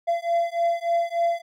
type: beating tone pair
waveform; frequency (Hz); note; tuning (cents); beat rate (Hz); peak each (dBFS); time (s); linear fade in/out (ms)
triangle; 680 / 683.4; F5 / F5; -46 / -38; 3.4; -22; 0.07-1.42; 20
effects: none